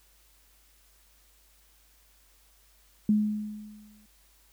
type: tone with exponential decay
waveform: sine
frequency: 211.4 Hz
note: G#3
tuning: 31 cents sharp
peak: -18 dBFS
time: 3.09-4.06 s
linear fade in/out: 2 ms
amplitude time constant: 210 ms
effects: added 50 Hz sine -63 dBFS peak until 4.52 s + white hiss -63 dBFS RMS until 4.52 s

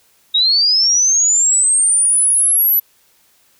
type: linear sweep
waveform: sine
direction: up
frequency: 3729 to 12000 Hz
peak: -10 dBFS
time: 0.34-2.8 s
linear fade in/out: 10 ms
effects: white hiss -55 dBFS RMS until 3.59 s

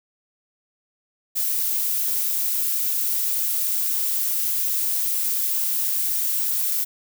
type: noise with high-pass filter sweep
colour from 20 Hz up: violet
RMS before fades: -23 dBFS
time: 1.35-6.85 s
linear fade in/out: 20 ms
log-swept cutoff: 460 to 860 Hz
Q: 1
effects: none

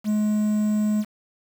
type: tone with quantisation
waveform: triangle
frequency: 211.8 Hz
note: G#3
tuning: 34 cents sharp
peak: -17 dBFS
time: 0.04-1.05 s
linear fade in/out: 50 ms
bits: 7
effects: none

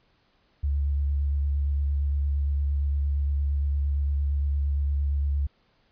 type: tone with vibrato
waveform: sine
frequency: 70.9 Hz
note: C#2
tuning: 40 cents sharp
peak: -22 dBFS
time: 0.63-5.47 s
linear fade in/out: 10 ms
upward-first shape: square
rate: 8.7 Hz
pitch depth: 17 cents each way
effects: pink hiss -66 dBFS RMS until 5.91 s + resampled to 11025 Hz

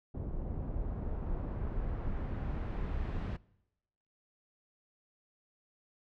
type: noise with low-pass filter sweep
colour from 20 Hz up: brown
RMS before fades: -36 dBFS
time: 0.14-3.37 s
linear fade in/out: 10 ms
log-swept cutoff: 590 to 3000 Hz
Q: 0.76
effects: noise-tail reverb RT60 0.9 s tail -23 dB re dry

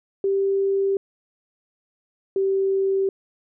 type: tone pair in turn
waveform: sine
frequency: 392 / 387.7 Hz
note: G4 / G4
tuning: 0 / -19 cents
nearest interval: unison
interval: 19 cents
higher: first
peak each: -18 / -18 dBFS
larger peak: neither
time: 0.24-0.97 / 2.36-3.09 s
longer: neither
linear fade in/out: 2 ms
effects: none

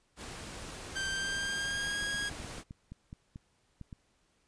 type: noise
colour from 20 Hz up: pink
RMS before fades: -44 dBFS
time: 0.16-2.64 s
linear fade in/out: 50 ms
type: tone with pitch glide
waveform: sawtooth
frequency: 1568 to 1641.2 Hz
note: G6 to G#6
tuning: 0 to -21 cents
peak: -29 dBFS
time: 0.95-2.3 s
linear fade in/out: 20 ms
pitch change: +79 cents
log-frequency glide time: 1.1-2.01 s
type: clicks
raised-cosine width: 5 ms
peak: -32 dBFS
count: 12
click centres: 2.025 / 2.145 / 2.314 / 2.402 / 2.447 / 2.584 / 2.709 / 2.92 / 3.129 / 3.359 / 3.813 / 3.928 s
effects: pink hiss -72 dBFS RMS until 4.47 s + resampled to 22050 Hz

